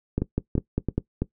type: two click trains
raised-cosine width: 3 ms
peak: -10 / -11 dBFS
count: 5 / 4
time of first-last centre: 0.18-0.98 / 0.22-1.22 s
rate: 5 / 3 Hz
effects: noise-tail reverb RT60 0.1 s tail -18 dB re dry